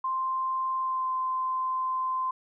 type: tone with pitch glide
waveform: sine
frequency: 1046.5 to 1036.3 Hz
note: C6 to C6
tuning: 0 to -17 cents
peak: -26 dBFS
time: 0.04-2.31 s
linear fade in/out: 5 ms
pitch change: -17 cents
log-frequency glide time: 0.78-1.1 s
effects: none